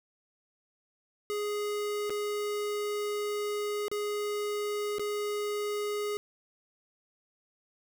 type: tone with dropouts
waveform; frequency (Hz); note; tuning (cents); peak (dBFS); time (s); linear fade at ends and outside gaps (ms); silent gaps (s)
square; 415.3; G#4; 0; -31; 1.3-6.17; 0; 2.096-2.104 / 3.882-3.915 / 4.984-4.995
effects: none